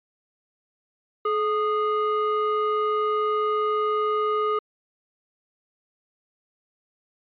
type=ring-modulated tone; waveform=triangle; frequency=830.6 Hz; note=G#5; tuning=in tune; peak=-16 dBFS; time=1.25-4.59 s; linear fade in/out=5 ms; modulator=403 Hz; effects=resampled to 8000 Hz